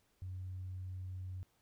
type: tone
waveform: sine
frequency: 92.5 Hz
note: F#2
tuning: in tune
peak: -40 dBFS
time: 0.22-1.43 s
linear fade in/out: 0 ms
effects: tanh soft clip ceiling -36 dBFS + pink hiss -75 dBFS RMS until 1.61 s